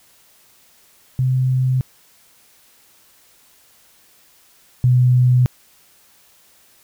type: tone pair in turn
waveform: sine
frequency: 129.1 / 125.21 Hz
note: C3 / B2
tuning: -23 / +24 cents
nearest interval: minor second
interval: 53 cents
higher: first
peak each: -14 / -10 dBFS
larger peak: second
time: 1.19-1.81 / 4.84-5.46 s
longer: neither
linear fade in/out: 0 ms
effects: white hiss -53 dBFS RMS until 6.83 s